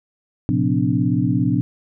sine tone cluster, 114.1 / 131.3 / 178.8 / 253.6 / 291.7 Hz, A#2 / C3 / F3 / B3 / D4, -37 / +6 / +41 / +46 / -12 cents, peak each -22 dBFS, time 0.49-1.61 s, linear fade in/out 0 ms, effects none

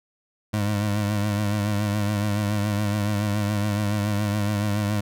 25% pulse tone with vibrato, 103.7 Hz, G#2, 2 cents flat, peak -18 dBFS, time 0.53-5.01 s, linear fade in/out 10 ms, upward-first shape triangle, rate 7.1 Hz, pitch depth 59 cents each way, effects none

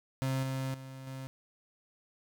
35% pulse tone with level steps, 132.7 Hz, C3, 25 cents sharp, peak -28 / -31 / -42 / -38 dBFS, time 0.22-1.27 s, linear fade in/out 0 ms, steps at 0.43 / 0.74 / 1.07 s, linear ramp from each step 2 ms, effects none

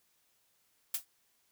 blue noise with exponential decay, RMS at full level -28 dBFS, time 0.94-1.05 s, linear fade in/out 5 ms, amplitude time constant 23 ms, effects white hiss -73 dBFS RMS until 1.51 s

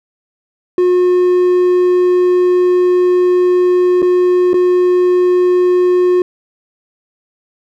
triangle tone with dropouts, 360.5 Hz, F#4, 45 cents flat, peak -6 dBFS, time 0.78-6.22 s, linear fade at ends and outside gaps 2 ms, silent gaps 4.02-4.026 / 4.533-4.541 s, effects none

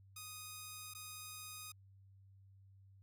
5% pulse tone with dropouts, 1244.5 Hz, D#6, in tune, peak -36 dBFS, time 0.16-1.72 s, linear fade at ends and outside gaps 5 ms, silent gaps 0.938-0.948 s, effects added 97 Hz sine -60 dBFS peak until 3.02 s

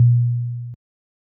sine tone with level ramp, 120.3 Hz, B2, 45 cents flat, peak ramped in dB -6 to -29 dBFS, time 0-0.74 s, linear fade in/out 0 ms, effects high-pass 80 Hz 12 dB/octave

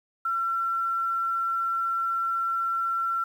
sine tone with quantisation, 1354 Hz, E6, 46 cents sharp, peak -24 dBFS, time 0.25-3.24 s, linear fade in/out 5 ms, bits 9, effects none

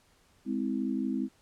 sine chord, Ab augmented, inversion none, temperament just, 207.7 / 259.6 / 324.5 Hz, Ab3 / C4 / E4, 0 / -13 / -27 cents, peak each -33 / -31 / -35 dBFS, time 0.45-1.29 s, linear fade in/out 50 ms, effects pink hiss -65 dBFS RMS until 1.41 s + low-pass 11000 Hz 12 dB/octave

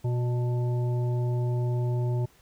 harmonic tone with a mistuned harmonic, 121.9 Hz, B2, 22 cents flat, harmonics 1 / 3 / 5 / 7, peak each -24 / -35 / -41 / -43 dBFS, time 0.04-2.26 s, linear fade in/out 10 ms, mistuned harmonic 7, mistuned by +49 cents, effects pink hiss -60 dBFS RMS until 2.41 s

